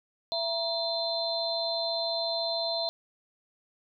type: tone cluster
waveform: sine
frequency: 668 / 950 / 3582 / 4103 Hz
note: E5 / A#5 / A7 / C8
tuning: +23 / +33 / +30 / -35 cents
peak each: -31 / -40 / -37 / -31 dBFS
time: 0.32-2.89 s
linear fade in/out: 0 ms
effects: none